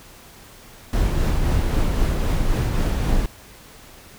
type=noise with tremolo; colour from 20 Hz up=brown; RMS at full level=-18 dBFS; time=0.93-3.26 s; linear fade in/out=2 ms; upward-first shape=triangle; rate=3.8 Hz; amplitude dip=30%; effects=pink hiss -45 dBFS RMS until 4.18 s